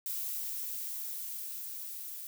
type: noise with level ramp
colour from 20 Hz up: violet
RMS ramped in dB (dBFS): -36 to -43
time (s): 0.06-2.27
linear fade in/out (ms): 0
effects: none